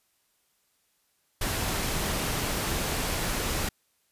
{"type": "noise", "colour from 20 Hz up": "pink", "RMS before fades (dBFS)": -29, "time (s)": [1.41, 3.69], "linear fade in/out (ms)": 5, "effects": ["white hiss -71 dBFS RMS until 4.11 s", "resampled to 32000 Hz"]}